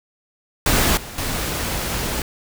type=noise with level steps; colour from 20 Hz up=pink; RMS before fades=-17 / -34 / -24 dBFS; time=0.66-2.22 s; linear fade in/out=2 ms; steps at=0.97 / 1.18 s; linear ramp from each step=2 ms; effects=none